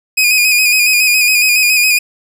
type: tone with vibrato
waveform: sawtooth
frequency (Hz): 2479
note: D#7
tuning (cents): -7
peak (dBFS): -5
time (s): 0.17-1.99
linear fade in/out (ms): 10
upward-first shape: square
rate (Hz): 7.2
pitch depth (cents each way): 36
effects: none